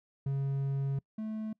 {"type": "tone pair in turn", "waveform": "triangle", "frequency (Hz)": [137.6, 217.5], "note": ["C#3", "A3"], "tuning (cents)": [-12, -20], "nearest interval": "minor sixth", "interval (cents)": 792, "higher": "second", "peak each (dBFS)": [-27, -32], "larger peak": "first", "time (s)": [[0.26, 0.99], [1.18, 1.53]], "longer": "first", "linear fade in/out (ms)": 5, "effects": ["noise-tail reverb RT60 0.1 s tail -26 dB re dry"]}